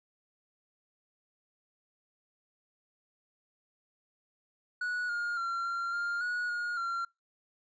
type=tone with pitch steps; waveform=triangle; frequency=1467 / 1420 / 1371 / 1379 / 1401 / 1457 / 1434 / 1374 Hz; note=F#6 / F6 / F6 / F6 / F6 / F#6 / F6 / F6; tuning=-15 / +28 / -32 / -22 / +5 / -27 / +45 / -29 cents; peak=-29 dBFS; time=4.81-7.05 s; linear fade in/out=5 ms; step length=280 ms; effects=noise-tail reverb RT60 0.2 s tail -25 dB re dry + resampled to 16000 Hz